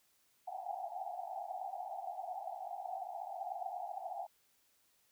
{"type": "band-pass noise", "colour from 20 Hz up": "white", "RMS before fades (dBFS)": -43, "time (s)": [0.47, 4.27], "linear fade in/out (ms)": 10, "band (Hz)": [700, 800], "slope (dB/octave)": 96, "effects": ["white hiss -73 dBFS RMS until 5.11 s"]}